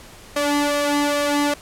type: tone with flanger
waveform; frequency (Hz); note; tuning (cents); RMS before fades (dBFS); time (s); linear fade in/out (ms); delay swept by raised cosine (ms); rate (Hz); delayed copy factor
sawtooth; 290; D4; -22; -20; 0.36-1.54; 5; 1.6 to 2.47; 2.4; +0.65
effects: pink hiss -43 dBFS RMS until 1.61 s + low-pass 12000 Hz 12 dB/octave

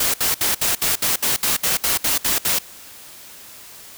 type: noise bursts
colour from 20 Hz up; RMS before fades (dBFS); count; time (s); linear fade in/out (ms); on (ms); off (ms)
white; -19; 13; 0-2.588; 5; 140; 64
effects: white hiss -41 dBFS RMS until 3.97 s

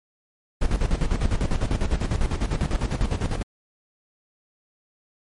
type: noise with tremolo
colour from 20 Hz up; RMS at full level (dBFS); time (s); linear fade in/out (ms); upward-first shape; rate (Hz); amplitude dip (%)
brown; -20; 0.61-3.43; 10; square; 10; 70
effects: MP3 48 kbps

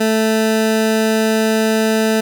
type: tone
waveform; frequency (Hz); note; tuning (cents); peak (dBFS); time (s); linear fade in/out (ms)
20% pulse; 220; A3; 0; -8; 0-2.21; 10
effects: none

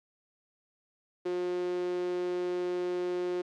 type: tone with high-pass filter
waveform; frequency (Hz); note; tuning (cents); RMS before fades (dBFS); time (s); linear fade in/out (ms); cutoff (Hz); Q
sawtooth; 178.8; F3; +41; -32; 1.25-3.42; 10; 380; 8.1
effects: low-pass 5000 Hz 12 dB/octave

